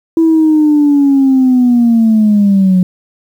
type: linear sweep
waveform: sine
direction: down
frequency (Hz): 329.6 to 180.5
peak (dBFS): -4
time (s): 0.17-2.83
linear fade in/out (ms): 2
effects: tanh soft clip ceiling -2 dBFS + 7-bit